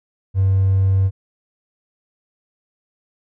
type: tone with hard clipping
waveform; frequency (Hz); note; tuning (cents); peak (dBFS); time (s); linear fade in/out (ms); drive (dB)
triangle; 96.1; G2; -34; -13; 0.34-1.11; 50; 4
effects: none